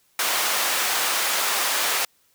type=high-pass noise; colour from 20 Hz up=pink; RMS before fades=-23 dBFS; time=0.19-2.05 s; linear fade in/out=2 ms; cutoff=830 Hz; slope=12 dB/octave; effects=white hiss -63 dBFS RMS until 2.34 s